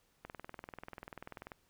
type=click train; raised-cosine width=0.5 ms; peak=-30 dBFS; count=27; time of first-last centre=0.25-1.518 s; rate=20.5 Hz; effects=pink hiss -73 dBFS RMS until 1.69 s